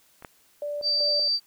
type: clicks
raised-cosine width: 0.5 ms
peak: -31 / -22 dBFS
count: 2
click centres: 0.224 / 0.248 s
type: tone with tremolo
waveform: sine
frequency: 585 Hz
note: D5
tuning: 7 cents flat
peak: -28 dBFS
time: 0.62-1.28 s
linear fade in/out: 2 ms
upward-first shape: square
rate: 2.6 Hz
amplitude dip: 65%
type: tone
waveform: sine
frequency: 4653 Hz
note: D8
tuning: 17 cents flat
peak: -21 dBFS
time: 0.82-1.4 s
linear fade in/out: 50 ms
effects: white hiss -61 dBFS RMS until 1.46 s